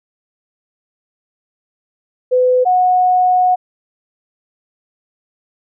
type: tone pair in turn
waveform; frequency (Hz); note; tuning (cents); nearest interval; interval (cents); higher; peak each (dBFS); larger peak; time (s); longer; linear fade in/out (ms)
sine; 504 / 731.3; B4 / F#5; +35 / -20; tritone; 645; second; -9; neither; 2.31-2.65 / 2.65-3.56; second; 20
effects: none